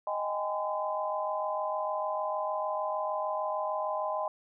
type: chord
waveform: sine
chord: Ab major seventh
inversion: second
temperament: equal with one note detuned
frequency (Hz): 622.3 / 784 / 830.6 / 1021.4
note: Eb5 / G5 / Ab5 / C6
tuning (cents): 0 / 0 / 0 / -42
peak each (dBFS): -33 / -38 / -37 / -34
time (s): 0.07-4.28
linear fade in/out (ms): 2
effects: none